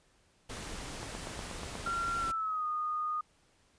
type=noise; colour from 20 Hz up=pink; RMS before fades=-42 dBFS; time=0.49-2.32 s; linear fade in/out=10 ms
type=click train; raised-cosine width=1 ms; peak=-27 dBFS; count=8; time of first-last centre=1.03-1.874 s; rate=8.29 Hz
type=tone with pitch glide; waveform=sine; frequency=1374 to 1231.2 Hz; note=F6 to D#6; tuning=-29 to -19 cents; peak=-31 dBFS; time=1.86-3.21 s; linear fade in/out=5 ms; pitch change=-190 cents; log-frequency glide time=2.18-2.66 s
effects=pink hiss -68 dBFS RMS until 3.78 s + resampled to 22050 Hz